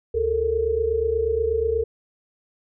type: tone cluster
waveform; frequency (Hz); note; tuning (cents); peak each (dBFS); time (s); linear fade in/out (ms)
sine; 75.1 / 428.4 / 456.7; D2 / A4 / A#4; +39 / -46 / -36; -30 / -25 / -21; 0.14-1.84; 10
effects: none